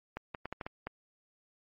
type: clicks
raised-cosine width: 0.5 ms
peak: -22 dBFS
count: 7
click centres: 0.17 / 0.348 / 0.456 / 0.526 / 0.612 / 0.665 / 0.87 s
effects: MP3 32 kbps